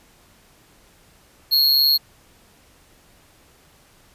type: tone with amplitude modulation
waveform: square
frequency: 4285 Hz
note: C8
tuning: 40 cents sharp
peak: -11 dBFS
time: 1.51-1.98 s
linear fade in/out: 20 ms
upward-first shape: sine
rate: 143 Hz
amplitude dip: 75%
effects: pink hiss -54 dBFS RMS until 4.14 s + resampled to 32000 Hz